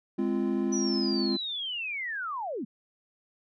triangle chord, F minor, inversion first, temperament equal with one note detuned, 207.7 / 261.6 / 343.4 Hz, Ab3 / C4 / F4, 0 / 0 / -29 cents, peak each -28 dBFS, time 0.18-1.37 s, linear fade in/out 10 ms
sine linear sweep, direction down, 5960 to 185 Hz, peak -31 dBFS, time 0.72-2.65 s, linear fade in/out 10 ms
effects none

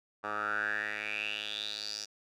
10% pulse tone with band-pass filter sweep, 105.2 Hz, G#2, 23 cents sharp, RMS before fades -36 dBFS, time 0.23-2.06 s, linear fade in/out 20 ms, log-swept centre 1100 to 5400 Hz, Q 7.2, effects none

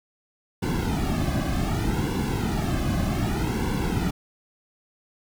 brown noise with flanger, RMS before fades -25 dBFS, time 0.62-4.11 s, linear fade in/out 10 ms, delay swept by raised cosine 1.6 to 2.18 ms, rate 0.65 Hz, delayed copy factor -0.95, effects none

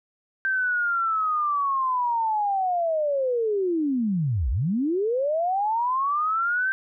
sine linear two-way sweep, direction down then up, 1568 to 51.7 to 1568 Hz, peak -21 dBFS, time 0.45-6.72 s, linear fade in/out 0 ms, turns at 4.5 s, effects none

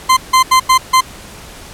40% pulse tone bursts at uneven times, 1037 Hz, C6, 16 cents flat, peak -5 dBFS, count 5, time 0.09-0.17 / 0.33-0.43 / 0.51-0.6 / 0.69-0.78 / 0.93-1.01 s, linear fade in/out 10 ms, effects pink hiss -34 dBFS RMS until 1.73 s + low-pass 12000 Hz 12 dB/octave

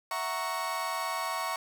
35% pulse chord, F# dominant seventh, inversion third, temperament equal, 659.3 / 740 / 932.3 / 1108.7 Hz, E5 / F#5 / A#5 / C#6, 0 / 0 / 0 / 0 cents, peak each -37 / -38 / -35 / -32 dBFS, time 0.11-1.56 s, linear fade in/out 2 ms, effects none

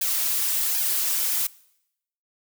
blue noise with flanger, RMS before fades -24 dBFS, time 0.01-1.47 s, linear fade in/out 5 ms, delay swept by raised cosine 1.2 to 6.1 ms, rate 1.3 Hz, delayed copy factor +1, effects noise-tail reverb RT60 0.8 s tail -22 dB re dry

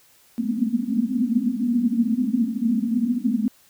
pink band-pass noise, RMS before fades -22 dBFS, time 0.38-3.48 s, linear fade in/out 0 ms, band 220 to 250 Hz, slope 96 dB/octave, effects white hiss -56 dBFS RMS until 3.69 s

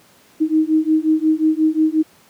sine beating tone pair, 311.1 / 316.7 Hz, D#4 / D#4, 0 / +31 cents, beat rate 5.6 Hz, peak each -16 dBFS, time 0.4-2.03 s, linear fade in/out 20 ms, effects pink hiss -51 dBFS RMS until 2.29 s + high-pass 150 Hz 12 dB/octave

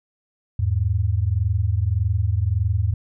sine tone pair together, 83 / 104.71 Hz, E2 / G#2, +12 / +15 cents, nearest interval major third, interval 403 cents, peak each -21 / -20 dBFS, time 0.59-2.94 s, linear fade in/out 5 ms, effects none

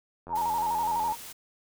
click train, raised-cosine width 1 ms, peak -29 dBFS, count 74, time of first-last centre 0.27-1.122 s, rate 85.7 Hz
sine tone with vibrato, 896 Hz, A5, 31 cents sharp, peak -25 dBFS, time 0.29-1.16 s, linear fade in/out 50 ms, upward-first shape square, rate 12 Hz, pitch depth 74 cents each way
white noise, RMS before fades -43 dBFS, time 0.35-1.33 s, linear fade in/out 10 ms
effects none

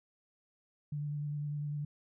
sine tone with vibrato, 147 Hz, D3, 2 cents sharp, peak -34 dBFS, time 0.92-1.85 s, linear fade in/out 5 ms, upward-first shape square, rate 10 Hz, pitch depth 14 cents each way, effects none

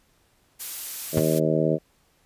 blue noise, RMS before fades -32 dBFS, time 0.59-1.4 s, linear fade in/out 20 ms
harmonic tone, 78.7 Hz, D#2, 20 cents sharp, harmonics 2 / 3 / 4 / 5 / 6 / 7 / 8, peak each -25 / -29 / -27 / -27 / -28 / -27 / -28 dBFS, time 1.12-1.79 s, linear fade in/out 50 ms
35% pulse tone with exponential decay, 110 Hz, A2, in tune, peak -19 dBFS, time 1.17-1.25 s, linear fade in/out 5 ms, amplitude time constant 16 ms
effects pink hiss -64 dBFS RMS until 2.25 s + resampled to 32000 Hz

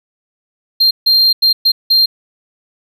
triangle tone bursts at uneven times, 4186 Hz, C8, in tune, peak -6 dBFS, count 5, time 0.8-0.91 / 1.06-1.33 / 1.42-1.53 / 1.65-1.72 / 1.9-2.06 s, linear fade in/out 10 ms, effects none

